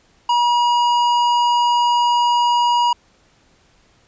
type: tone with tanh clipping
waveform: sine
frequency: 960 Hz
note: B5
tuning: 49 cents flat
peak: -15 dBFS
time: 0.29-2.93 s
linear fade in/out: 5 ms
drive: 13 dB
effects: pink hiss -56 dBFS RMS until 4.07 s + resampled to 16000 Hz